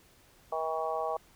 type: harmonic tone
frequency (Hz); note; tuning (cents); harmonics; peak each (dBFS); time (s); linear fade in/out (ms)
160; D#3; +49; 3 / 4 / 5 / 6 / 7; -37 / -34 / -35 / -42 / -37; 0.52-1.17; 5
effects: pink hiss -61 dBFS RMS until 1.35 s